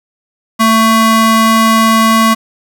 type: ring-modulated tone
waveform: square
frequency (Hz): 445.4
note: A4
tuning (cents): +21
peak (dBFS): -4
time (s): 0.59-2.35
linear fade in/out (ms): 20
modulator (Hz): 670
effects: none